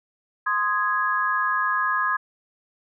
sine chord, Ab major, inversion first, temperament equal with one note detuned, 1042.3 / 1244.5 / 1661.2 Hz, C6 / Eb6 / Ab6, -7 / 0 / 0 cents, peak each -25 / -25 / -24 dBFS, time 0.46-2.17 s, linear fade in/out 10 ms, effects none

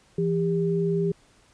sine tone pair together, 168 / 399.6 Hz, E3 / G4, +33 / +33 cents, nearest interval octave + minor third, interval 1500 cents, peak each -24 dBFS, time 0.18-1.12 s, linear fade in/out 5 ms, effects pink hiss -59 dBFS RMS until 1.53 s + resampled to 22050 Hz

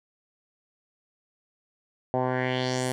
10% pulse tone with low-pass filter sweep, 127.6 Hz, C3, 43 cents flat, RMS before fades -27 dBFS, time 2.14-2.92 s, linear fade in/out 0 ms, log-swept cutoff 730 to 11000 Hz, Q 2.7, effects none

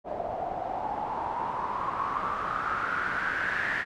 white noise with low-pass filter sweep, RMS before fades -31 dBFS, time 0.04-3.85 s, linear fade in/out 50 ms, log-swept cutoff 650 to 1800 Hz, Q 7.3, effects none

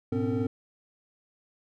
triangle tone cluster, 105.8 / 122.8 / 255.1 / 278.7 / 454.9 Hz, G#2 / B2 / C4 / C#4 / A#4, +33 / -9 / -44 / +9 / -42 cents, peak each -30 / -35 / -27 / -32 / -30 dBFS, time 0.12-0.47 s, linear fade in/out 5 ms, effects none

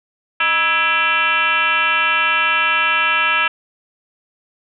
sine tone with frequency modulation, 2006 Hz, B6, 26 cents sharp, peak -13 dBFS, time 0.4-3.48 s, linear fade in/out 5 ms, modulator 347 Hz, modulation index 2.7, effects none

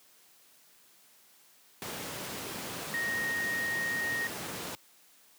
sine tone in noise, 1864.7 Hz, A#6, in tune, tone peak -30 dBFS, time 2.94-4.27 s, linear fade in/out 0 ms, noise pink, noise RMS -38 dBFS, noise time 1.82-4.75 s, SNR +5 dB, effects white hiss -61 dBFS RMS until 5.38 s + high-pass 150 Hz 12 dB/octave

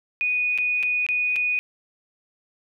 sine tone with dropouts, 2476 Hz, D#7, 9 cents flat, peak -20 dBFS, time 0.21-1.59 s, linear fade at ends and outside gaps 0 ms, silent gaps 0.577-0.585 / 0.828-0.833 / 1.065-1.088 / 1.359-1.363 s, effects none

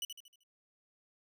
sawtooth tone with echo, 2960 Hz, F#7, in tune, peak -32 dBFS, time 0.02-0.05 s, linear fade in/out 2 ms, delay 77 ms, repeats 5, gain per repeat -7 dB, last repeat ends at 0.435 s, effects none

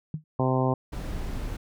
sine tone with exponential decay, 154.8 Hz, D#3, 9 cents flat, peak -24 dBFS, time 0.14-0.24 s, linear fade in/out 2 ms, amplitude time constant 21 ms
harmonic tone, 129.7 Hz, C3, 15 cents flat, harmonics 1 / 2 / 3 / 4 / 5 / 6 / 7 / 8, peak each -25 / -28 / -30 / -31 / -32 / -33 / -33 / -34 dBFS, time 0.39-0.74 s, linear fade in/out 5 ms
brown noise, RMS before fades -32 dBFS, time 0.92-1.57 s, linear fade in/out 10 ms
effects none

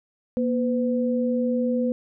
sine tone pair together, 238.3 / 505 Hz, A#3 / B4, +38 / +39 cents, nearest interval octave + minor second, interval 1301 cents, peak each -22 / -25 dBFS, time 0.37-1.92 s, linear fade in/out 0 ms, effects none

